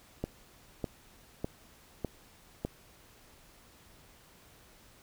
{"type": "click train", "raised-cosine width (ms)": 2, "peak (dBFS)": -19, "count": 5, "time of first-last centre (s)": [0.24, 2.65], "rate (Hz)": 1.66, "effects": ["pink hiss -59 dBFS RMS until 5.02 s"]}